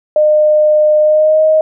sine tone with pitch glide, 608 to 626.2 Hz, D#5 to D#5, -40 to +11 cents, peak -6 dBFS, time 0.16-1.61 s, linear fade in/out 2 ms, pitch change +51 cents, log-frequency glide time 1-1.43 s, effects none

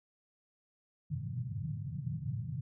pink band-pass noise, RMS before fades -38 dBFS, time 1.1-2.61 s, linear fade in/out 10 ms, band 100 to 160 Hz, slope 48 dB/octave, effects none

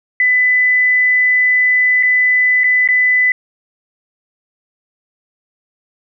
sine tone with dropouts, 2000 Hz, B6, 21 cents sharp, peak -9 dBFS, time 0.2-3.32 s, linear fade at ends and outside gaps 2 ms, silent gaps 2.028-2.032 / 2.636-2.641 / 2.876-2.887 s, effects none

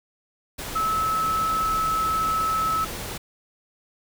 sine tone in noise, 1300 Hz, E6, 24 cents flat, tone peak -21 dBFS, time 0.75-2.85 s, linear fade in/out 10 ms, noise pink, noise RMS -33 dBFS, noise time 0.58-3.18 s, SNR +9 dB, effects none

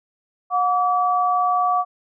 sine tone pair together, 724 / 1149.3 Hz, F#5 / D6, -38 / -38 cents, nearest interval minor sixth, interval 800 cents, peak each -19 dBFS, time 0.5-1.85 s, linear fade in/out 50 ms, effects none

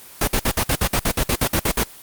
pink noise bursts, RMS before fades -18 dBFS, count 14, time 0.21-1.835 s, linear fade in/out 5 ms, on 65 ms, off 55 ms, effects white hiss -42 dBFS RMS until 2.02 s + Opus 24 kbps

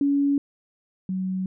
sine tone pair in turn, 282.2 / 187.33 Hz, C#4 / F#3, +31 / +22 cents, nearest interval perfect fifth, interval 709 cents, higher first, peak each -18 / -24 dBFS, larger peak first, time 0.01-0.38 / 1.09-1.46 s, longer neither, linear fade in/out 2 ms, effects none

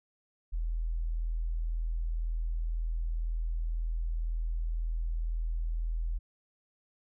sine tone, 40.98 Hz, E1, 9 cents flat, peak -29 dBFS, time 0.52-6.19 s, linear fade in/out 20 ms, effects none

